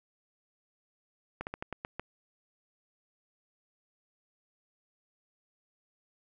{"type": "slowing click train", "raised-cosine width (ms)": 0.5, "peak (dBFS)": -21, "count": 7, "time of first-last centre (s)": [1.41, 1.996], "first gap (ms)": 59, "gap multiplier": 1.2, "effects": []}